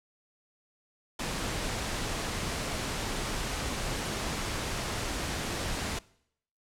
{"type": "noise", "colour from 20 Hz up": "pink", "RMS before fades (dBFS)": -33, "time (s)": [1.19, 5.99], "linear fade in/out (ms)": 5, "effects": ["noise-tail reverb RT60 0.7 s tail -22 dB re dry", "low-pass 9000 Hz 12 dB/octave"]}